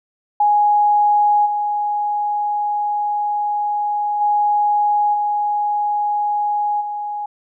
sine tone with level steps, 830.6 Hz, G#5, in tune, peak -11 / -17 / -13 / -16 / -22 dBFS, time 0.4-7.26 s, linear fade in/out 5 ms, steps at 1.45 / 4.2 / 5.13 / 6.8 s, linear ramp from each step 20 ms, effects none

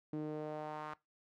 sawtooth tone with band-pass filter sweep, 152.5 Hz, D#3, 34 cents flat, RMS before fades -42 dBFS, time 0.13-0.94 s, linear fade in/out 2 ms, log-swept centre 310 to 1200 Hz, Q 2.2, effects noise-tail reverb RT60 0.2 s tail -20 dB re dry

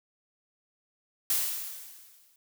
blue noise with exponential decay, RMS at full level -25 dBFS, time 1.3-2.36 s, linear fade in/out 2 ms, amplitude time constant 230 ms, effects none

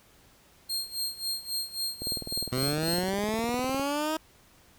sawtooth tone with tremolo, 4217 Hz, C8, 13 cents sharp, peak -25 dBFS, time 0.69-3.1 s, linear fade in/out 10 ms, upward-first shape sine, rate 3.7 Hz, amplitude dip 85%
click train, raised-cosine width 2 ms, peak -24 dBFS, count 36, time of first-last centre 2.02-3.797 s, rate 19.7 Hz
15% pulse linear sweep, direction up, 123.47 to 318.5 Hz, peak -21 dBFS, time 2.52-4.17 s, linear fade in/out 5 ms
effects pink hiss -59 dBFS RMS until 4.78 s

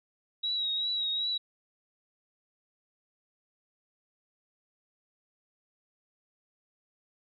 sine tone with vibrato, 3844 Hz, B7, 48 cents flat, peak -28 dBFS, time 0.43-1.38 s, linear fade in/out 10 ms, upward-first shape triangle, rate 2.6 Hz, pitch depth 49 cents each way, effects none

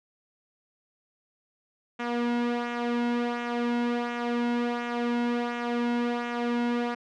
sawtooth tone with flanger, 239.4 Hz, A#3, 46 cents sharp, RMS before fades -28 dBFS, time 1.99-6.95 s, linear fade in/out 10 ms, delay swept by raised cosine 0.21 to 1.71 ms, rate 1.4 Hz, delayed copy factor -0.55, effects low-pass 3000 Hz 12 dB/octave

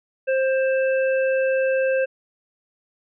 harmonic tone, 528 Hz, C5, 16 cents sharp, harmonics 1 / 3 / 5, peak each -18 / -28 / -32 dBFS, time 0.27-2.06 s, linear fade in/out 20 ms, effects none

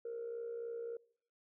sine tone with amplitude modulation, 466.2 Hz, A#4, in tune, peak -36 dBFS, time 0.05-0.97 s, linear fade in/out 5 ms, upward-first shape sine, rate 63.5 Hz, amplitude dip 55%, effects noise-tail reverb RT60 0.6 s tail -24 dB re dry + tanh soft clip ceiling -35 dBFS

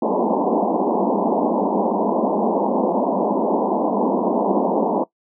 pink band-pass noise, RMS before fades -19 dBFS, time 0.02-5.04 s, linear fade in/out 5 ms, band 190 to 1000 Hz, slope 96 dB/octave, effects noise-tail reverb RT60 0.1 s tail -19 dB re dry

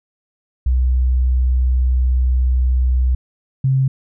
sine tone pair in turn, 63.1 / 133.01 Hz, B1 / C3, +38 / +29 cents, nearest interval octave + minor second, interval 1291 cents, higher second, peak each -12 dBFS, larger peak neither, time 0.66-3.15 / 3.64-3.88 s, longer first, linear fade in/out 5 ms, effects none

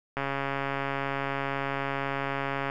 click train, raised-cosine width 0.5 ms, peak -15 dBFS, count 350, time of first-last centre 0.17-2.699 s, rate 138 Hz, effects none

